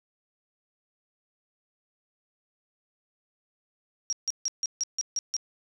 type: tone bursts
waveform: sine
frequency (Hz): 5630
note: F8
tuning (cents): +13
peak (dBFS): -25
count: 8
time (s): 4.1-5.366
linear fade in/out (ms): 0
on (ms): 27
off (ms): 150
effects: none

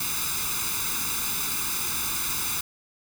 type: noise with comb filter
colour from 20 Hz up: white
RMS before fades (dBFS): -28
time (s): 0-2.61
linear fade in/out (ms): 5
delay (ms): 0.81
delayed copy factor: +0.85
effects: none

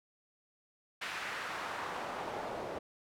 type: noise with band-pass filter sweep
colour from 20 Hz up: pink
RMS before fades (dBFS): -40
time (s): 1.01-2.79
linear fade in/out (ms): 10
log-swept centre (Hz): 2000 to 520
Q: 1.3
effects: none

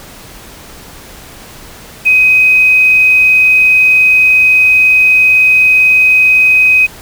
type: tone with quantisation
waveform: sine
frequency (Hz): 2518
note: D#7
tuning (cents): +20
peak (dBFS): -4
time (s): 2.05-6.87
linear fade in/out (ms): 20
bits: 5
effects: pink hiss -33 dBFS RMS until 7.01 s

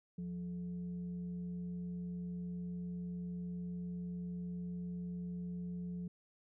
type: tone with frequency modulation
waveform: sine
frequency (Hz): 177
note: F3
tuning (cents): +23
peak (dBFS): -39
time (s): 0.18-6.08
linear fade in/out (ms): 5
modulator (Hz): 253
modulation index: 0.27
effects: none

